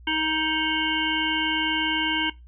harmonic tone with a mistuned harmonic, 314 Hz, D#4, 16 cents sharp, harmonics 1 / 3 / 5 / 7 / 9 / 10, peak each -29 / -29 / -29 / -29 / -29 / -29 dBFS, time 0.07-2.3 s, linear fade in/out 5 ms, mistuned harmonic 10, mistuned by -33 cents, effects noise-tail reverb RT60 0.2 s tail -19 dB re dry + added 60 Hz sine -44 dBFS peak until 2.47 s

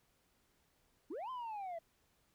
sine linear two-way sweep, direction up then down, 259.6 to 1046.5 to 648 Hz, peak -38 dBFS, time 1.1-1.79 s, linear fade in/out 10 ms, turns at 1.3 s, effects tanh soft clip ceiling -40 dBFS + pink hiss -75 dBFS RMS until 2.34 s

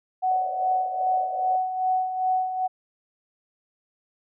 sine tone with tremolo, 745 Hz, F#5, 12 cents sharp, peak -19 dBFS, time 0.22-2.68 s, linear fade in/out 20 ms, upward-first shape sine, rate 2.5 Hz, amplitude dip 60%
white band-pass noise, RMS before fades -37 dBFS, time 0.31-1.56 s, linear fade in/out 5 ms, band 540 to 650 Hz, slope 96 dB/octave
effects none

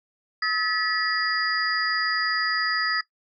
sine tone cluster, 1286 / 1737 / 1943 / 4861 Hz, E6 / A6 / B6 / D#8, -43 / -23 / -29 / -41 cents, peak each -28 dBFS, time 0.42-3.01 s, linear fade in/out 5 ms, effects noise-tail reverb RT60 0.1 s tail -18 dB re dry

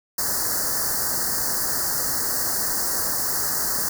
white band-stop noise, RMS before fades -24 dBFS, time 0.18-3.89 s, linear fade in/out 5 ms, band 1900 to 4400 Hz, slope 96 dB/octave, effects none

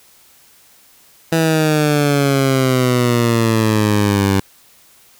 15% pulse exponential sweep, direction down, 164.5 to 96.5 Hz, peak -6 dBFS, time 1.32-4.4 s, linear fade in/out 5 ms, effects white hiss -49 dBFS RMS until 5.19 s

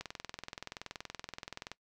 click train, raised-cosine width 0.2 ms, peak -23 dBFS, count 37, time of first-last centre 0.01-1.716 s, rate 21.1 Hz, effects noise-tail reverb RT60 0.1 s tail -20 dB re dry

